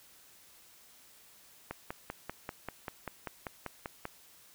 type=click train; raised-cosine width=0.5 ms; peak=-22 dBFS; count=13; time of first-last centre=1.71-4.054 s; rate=5.12 Hz; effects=white hiss -59 dBFS RMS until 4.54 s